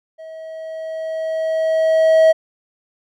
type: tone with level ramp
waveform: triangle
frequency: 641 Hz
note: E5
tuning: 49 cents flat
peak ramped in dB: -31 to -5 dBFS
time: 0.18-2.33 s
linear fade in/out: 20 ms
effects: none